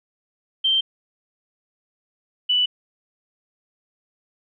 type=tone pair in turn; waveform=sine; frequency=3136 / 2970 Hz; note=G7 / F#7; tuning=0 / +6 cents; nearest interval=minor second; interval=94 cents; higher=first; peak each=-16 dBFS; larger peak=neither; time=0.64-0.81 / 2.49-2.66 s; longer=neither; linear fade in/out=10 ms; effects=none